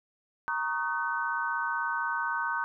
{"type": "chord", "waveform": "sine", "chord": "D# minor seventh", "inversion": "second", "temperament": "equal with one note detuned", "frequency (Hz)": [932.3, 1108.7, 1244.5, 1518.1], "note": ["A#5", "C#6", "D#6", "F#6"], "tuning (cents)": [0, 0, 0, 44], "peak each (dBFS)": [-33, -36, -36, -31], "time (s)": [0.48, 2.64], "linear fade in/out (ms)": 0, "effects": []}